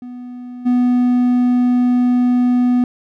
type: tone with level steps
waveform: triangle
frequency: 246.9 Hz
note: B3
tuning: in tune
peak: -26 / -9 dBFS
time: 0.02-2.84 s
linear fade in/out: 2 ms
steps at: 0.65 s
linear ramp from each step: 20 ms
effects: none